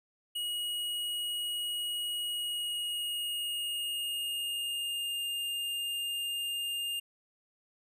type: tone with pitch glide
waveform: square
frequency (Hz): 2897 to 2813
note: F#7 to F7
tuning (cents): -37 to +12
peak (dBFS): -33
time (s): 0.35-7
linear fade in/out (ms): 10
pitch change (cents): -51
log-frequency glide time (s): 2.27-5.23
effects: none